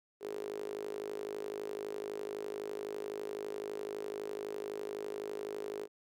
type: tone with high-pass filter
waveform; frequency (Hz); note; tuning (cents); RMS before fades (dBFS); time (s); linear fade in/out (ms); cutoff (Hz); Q
sawtooth; 51.91; G#1; 0; -41; 0.2-5.88; 50; 410; 9.2
effects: none